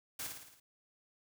white noise with echo, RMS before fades -41 dBFS, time 0.19-0.27 s, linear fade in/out 5 ms, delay 55 ms, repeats 6, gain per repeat -4 dB, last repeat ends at 0.6 s, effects none

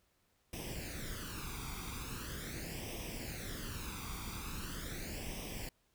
pink noise with flanger, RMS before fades -43 dBFS, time 0.53-5.69 s, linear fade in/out 2 ms, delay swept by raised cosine 0.35 to 0.86 ms, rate 0.41 Hz, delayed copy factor +0.75, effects pink hiss -75 dBFS RMS until 5.94 s

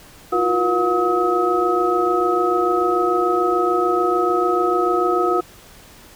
sine tone cluster, 332.5 / 359.3 / 480.8 / 719 / 1275 Hz, E4 / F4 / B4 / F#5 / D#6, +15 / +49 / -46 / -50 / +42 cents, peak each -27 / -19 / -25 / -23 / -20 dBFS, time 0.32-5.41 s, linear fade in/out 10 ms, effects pink hiss -45 dBFS RMS until 6.15 s

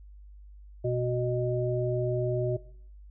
harmonic tone, 123.47 Hz, B2, in tune, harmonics 1 / 3 / 5, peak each -29 / -29 / -31 dBFS, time 0.84-2.57 s, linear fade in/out 10 ms, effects noise-tail reverb RT60 0.6 s tail -20 dB re dry + added 50 Hz sine -46 dBFS peak until 3.1 s

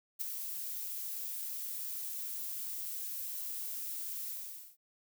violet noise with ADSR envelope, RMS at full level -33 dBFS, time 0.19-4.77 s, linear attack 26 ms, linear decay 4 ms, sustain -7 dB, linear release 490 ms, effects none

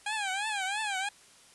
15% pulse tone with vibrato, 811 Hz, G#5, 41 cents flat, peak -24 dBFS, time 0.06-1.09 s, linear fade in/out 5 ms, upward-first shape triangle, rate 3 Hz, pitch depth 160 cents each way, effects white hiss -57 dBFS RMS until 1.54 s + resampled to 24000 Hz

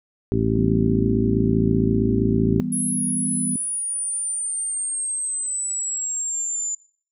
harmonic tone, 55.3 Hz, A1, 9 cents sharp, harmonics 1 / 2 / 3 / 4 / 5 / 6 / 7, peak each -29 / -23 / -29 / -25 / -25 / -29 / -24 dBFS, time 0.32-2.6 s, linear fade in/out 0 ms
sine chord, E minor, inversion none, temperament just, 164.81 / 197.78 / 247.2 Hz, E3 / G3 / B3, 0 / +16 / +2 cents, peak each -30 / -28 / -25 dBFS, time 0.56-3.56 s, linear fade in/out 2 ms
sine exponential sweep, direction down, 10760 to 7070 Hz, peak -23 dBFS, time 2.72-6.75 s, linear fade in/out 5 ms
effects noise-tail reverb RT60 0.5 s tail -22 dB re dry

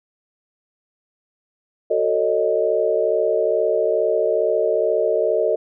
sine chord, D# half-diminished seventh, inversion first, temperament just, 373.4 / 448 / 560 / 622.3 Hz, F#4 / A4 / C#5 / D#5, +16 / +31 / +18 / 0 cents, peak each -25 / -20 / -24 / -20 dBFS, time 1.9-5.56 s, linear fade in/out 10 ms, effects none

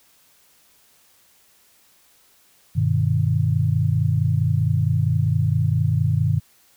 sine chord, G augmented, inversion none, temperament just, 98 / 122.5 / 153.12 Hz, G2 / B2 / D#3, 0 / -14 / -27 cents, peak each -21 dBFS, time 2.75-6.4 s, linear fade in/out 20 ms, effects white hiss -57 dBFS RMS until 6.76 s

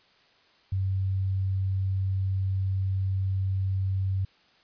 sine tone, 95.7 Hz, G2, 41 cents flat, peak -24 dBFS, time 0.72-4.25 s, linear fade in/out 5 ms, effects white hiss -61 dBFS RMS until 4.63 s + resampled to 11025 Hz

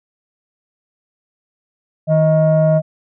sine tone pair together, 157.25 / 629 Hz, D#3 / D#5, +19 / +19 cents, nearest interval 2 octaves, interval 2400 cents, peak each -11 dBFS, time 2.07-2.82 s, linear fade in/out 50 ms, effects tanh soft clip ceiling -6 dBFS

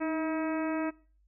harmonic tone with a mistuned harmonic, 320 Hz, D#4, 49 cents sharp, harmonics 1 / 2 / 3 / 4 / 5 / 6 / 7 / 8, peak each -30 / -36 / -40 / -42 / -44 / -46 / -47 / -48 dBFS, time 0-0.91 s, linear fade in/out 20 ms, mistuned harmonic 1, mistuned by -39 cents, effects noise-tail reverb RT60 0.4 s tail -21 dB re dry + added 50 Hz sine -63 dBFS peak until 1.27 s

